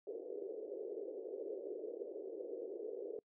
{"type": "band-pass noise", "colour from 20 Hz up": "pink", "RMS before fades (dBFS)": -45, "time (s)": [0.07, 3.19], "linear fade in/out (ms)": 2, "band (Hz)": [380, 490], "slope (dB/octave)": 48, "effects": ["noise-tail reverb RT60 0.1 s tail -26 dB re dry"]}